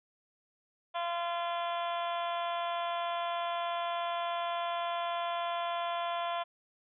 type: harmonic tone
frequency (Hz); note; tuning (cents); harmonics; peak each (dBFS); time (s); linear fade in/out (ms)
343.3; F4; -30; 2 / 3 / 4 / 5 / 6 / 7 / 8 / 9 / 10; -34 / -36 / -43 / -48 / -51 / -48 / -52 / -47 / -46; 0.94-6.44; 20
effects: none

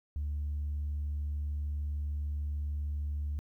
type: tone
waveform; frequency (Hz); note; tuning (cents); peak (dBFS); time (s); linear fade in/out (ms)
sine; 73.42; D2; 0; -30; 0.16-3.39; 0
effects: tanh soft clip ceiling -29 dBFS + 12-bit

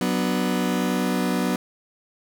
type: chord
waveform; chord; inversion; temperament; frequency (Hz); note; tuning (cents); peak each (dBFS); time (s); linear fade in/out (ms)
35% pulse; B minor; second; just; 185.21 / 246.9 / 296.3; F#3 / B3 / D4; +2 / 0 / +15; -23 / -23 / -27; 0.01-1.56; 2
effects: none

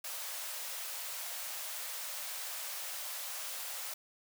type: high-pass noise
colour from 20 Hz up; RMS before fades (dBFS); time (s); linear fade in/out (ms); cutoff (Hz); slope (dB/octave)
white; -41; 0.04-3.94; 5; 500; 96
effects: none

